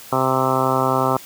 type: harmonic tone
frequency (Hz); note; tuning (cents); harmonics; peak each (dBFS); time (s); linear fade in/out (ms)
131.1; C3; +4; 1 / 2 / 3 / 4 / 5 / 6 / 7 / 8 / 9 / 10; -25 / -25 / -25 / -25 / -25 / -25 / -25 / -25 / -25 / -25; 0.12-1.17; 5
effects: white hiss -40 dBFS RMS until 1.25 s + high-pass 80 Hz 12 dB/octave